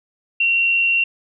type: tone with frequency modulation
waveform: sine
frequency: 2741 Hz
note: F7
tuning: 33 cents flat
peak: -14 dBFS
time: 0.4-1.04 s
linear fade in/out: 5 ms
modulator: 96.5 Hz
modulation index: 0.39
effects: none